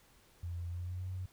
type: tone with pitch glide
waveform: sine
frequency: 86.4 to 92.6 Hz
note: F2 to F#2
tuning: -18 to +2 cents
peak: -37 dBFS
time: 0.43-1.26 s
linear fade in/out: 5 ms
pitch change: +120 cents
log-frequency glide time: 0.68-1.07 s
effects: pink hiss -65 dBFS RMS until 1.32 s